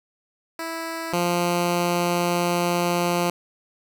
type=tone pair in turn; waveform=10% pulse; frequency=328.5 / 174.5 Hz; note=E4 / F3; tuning=-6 / -1 cents; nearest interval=major seventh; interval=1095 cents; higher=first; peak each=-20 / -12 dBFS; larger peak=second; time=0.59-1.13 / 1.13-3.3 s; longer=second; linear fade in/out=2 ms; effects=none